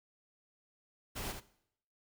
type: noise with echo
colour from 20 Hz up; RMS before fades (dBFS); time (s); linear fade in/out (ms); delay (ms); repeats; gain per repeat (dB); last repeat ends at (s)
pink; -40; 1.15-1.33; 20; 76; 1; -6; 1.406
effects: noise-tail reverb RT60 0.7 s tail -18 dB re dry